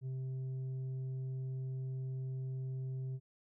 sine tone with tanh clipping, 130.81 Hz, C3, in tune, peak -38 dBFS, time 0.01-3.2 s, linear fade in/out 50 ms, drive 4 dB, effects none

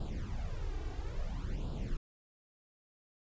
brown noise with flanger, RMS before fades -37 dBFS, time 0-1.97 s, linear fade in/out 5 ms, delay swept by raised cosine 0.24 to 2.64 ms, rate 0.59 Hz, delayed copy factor +0.8, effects resampled to 16000 Hz

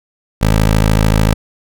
15% pulse tone, 53.5 Hz, A1, 48 cents flat, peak -3 dBFS, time 0.41-1.34 s, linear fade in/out 10 ms, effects none

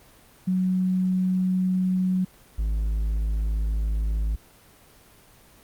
sine / triangle tone pair in turn, 185 / 53.31 Hz, F#3 / G#1, 0 / +46 cents, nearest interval octave + minor seventh, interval 2154 cents, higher first, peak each -20 dBFS, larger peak neither, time 0.47-2.25 / 2.58-4.36 s, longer neither, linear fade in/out 10 ms, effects pink hiss -53 dBFS RMS until 5.63 s + Opus 24 kbps

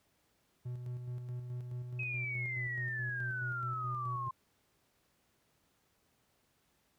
triangle tone with tremolo, 123.47 Hz, B2, in tune, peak -35 dBFS, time 0.65-4.29 s, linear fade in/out 10 ms, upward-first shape square, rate 4.7 Hz, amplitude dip 40%
sine exponential sweep, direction down, 2559 to 1047 Hz, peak -36 dBFS, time 1.99-4.31 s, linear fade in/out 5 ms
effects pink hiss -74 dBFS RMS until 6.98 s + high-pass 60 Hz 12 dB/octave

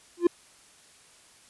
triangle tone with exponential growth, 346.7 Hz, F4, 13 cents flat, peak -11 dBFS, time 0.17-0.27 s, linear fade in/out 5 ms, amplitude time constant 20 ms, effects white hiss -56 dBFS RMS until 1.49 s + resampled to 24000 Hz

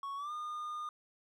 triangle tone with pitch glide, 1110 to 1217.5 Hz, C#6 to D#6, +2 to -38 cents, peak -36 dBFS, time 0.03-0.89 s, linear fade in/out 2 ms, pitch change +160 cents, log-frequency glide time 0.16-0.32 s, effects none

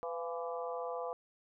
harmonic tone with a mistuned harmonic, 167.1 Hz, E3, 24 cents sharp, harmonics 3 / 4 / 5 / 6 / 7, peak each -39 / -42 / -46 / -46 / -46 dBFS, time 0.03-1.13 s, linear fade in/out 0 ms, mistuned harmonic 4, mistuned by +47 cents, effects none

